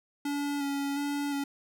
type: tone with vibrato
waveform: square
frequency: 283.5 Hz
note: C#4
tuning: 39 cents sharp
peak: -30 dBFS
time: 0.25-1.44 s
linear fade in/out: 5 ms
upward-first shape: square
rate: 1.4 Hz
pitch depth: 18 cents each way
effects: none